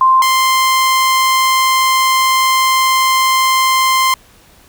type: tone pair in turn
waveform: sine / sawtooth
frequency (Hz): 1046.5 / 1046.5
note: C6 / C6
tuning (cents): 0 / 0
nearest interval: unison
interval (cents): 0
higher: neither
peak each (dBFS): -6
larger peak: neither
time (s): 0.01-0.22 / 0.22-4.14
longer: second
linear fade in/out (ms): 2
effects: pink hiss -46 dBFS RMS until 4.68 s